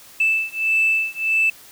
sine beating tone pair, 2637 / 2638.6 Hz, E7 / E7, 0 / +1 cents, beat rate 1.6 Hz, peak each -19 dBFS, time 0.2-1.5 s, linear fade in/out 5 ms, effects tanh soft clip ceiling -10 dBFS + white hiss -45 dBFS RMS until 1.71 s

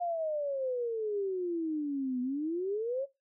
sine exponential two-way sweep, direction down then up, 712 to 246.1 to 562 Hz, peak -30 dBFS, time 0-3.06 s, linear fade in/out 20 ms, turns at 2.21 s, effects noise-tail reverb RT60 0.2 s tail -19 dB re dry

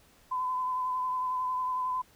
sine tone with vibrato, 1014 Hz, B5, 45 cents sharp, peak -28 dBFS, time 0.31-2.02 s, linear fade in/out 10 ms, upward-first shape sine, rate 11 Hz, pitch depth 21 cents each way, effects pink hiss -61 dBFS RMS until 2.15 s

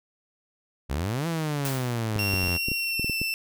sawtooth exponential two-way sweep, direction up then down, 61.74 to 170 to 84.6 Hz, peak -22 dBFS, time 0.89-2.58 s, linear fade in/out 20 ms, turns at 1.27 s
white noise with exponential decay, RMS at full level -31 dBFS, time 1.65-2.16 s, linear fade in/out 1 ms, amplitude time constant 110 ms
clicks, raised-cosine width 3 ms, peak -18 dBFS, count 10, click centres 2.161 / 2.339 / 2.439 / 2.484 / 2.685 / 2.717 / 2.996 / 3.045 / 3.097 / 3.216 s
30% pulse tone with pitch glide, 2737 to 2670 Hz, F7 to E7, -36 to +22 cents, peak -23 dBFS, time 2.19-3.34 s, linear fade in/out 0 ms, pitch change -42 cents, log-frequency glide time 2.74-3.18 s
effects none

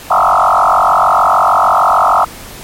sine tone with frequency modulation, 1002 Hz, B5, 25 cents sharp, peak -6 dBFS, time 0.1-2.25 s, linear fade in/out 10 ms, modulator 46.6 Hz, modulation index 7.1, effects pink hiss -31 dBFS RMS until 2.63 s + MP3 64 kbps

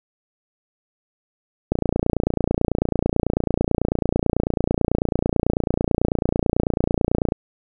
click train, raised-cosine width 2 ms, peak -5 dBFS, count 164, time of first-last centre 1.72-7.321 s, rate 29.1 Hz, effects none

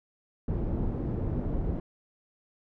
pink low-pass noise, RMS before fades -30 dBFS, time 0.48-1.8 s, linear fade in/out 2 ms, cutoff 360 Hz, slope 12 dB/octave, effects none

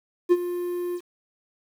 triangle tone with ADSR envelope, 352.9 Hz, F4, 18 cents sharp, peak -10 dBFS, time 0.29-1.01 s, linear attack 29 ms, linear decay 43 ms, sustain -14 dB, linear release 60 ms, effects 8-bit

